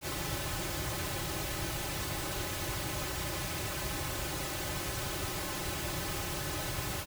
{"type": "noise with comb filter", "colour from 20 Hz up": "pink", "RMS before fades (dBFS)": -36, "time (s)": [0.01, 7.06], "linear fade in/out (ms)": 50, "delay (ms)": 4.3, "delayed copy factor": -0.8, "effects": []}